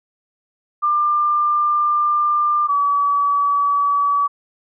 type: tone pair in turn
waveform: sine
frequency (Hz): 1194 / 1142.9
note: D6 / D6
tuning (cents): +28 / -47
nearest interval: minor second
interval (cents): 75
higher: first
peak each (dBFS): -14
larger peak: neither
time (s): 0.82-2.68 / 2.68-4.28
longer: first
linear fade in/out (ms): 20
effects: none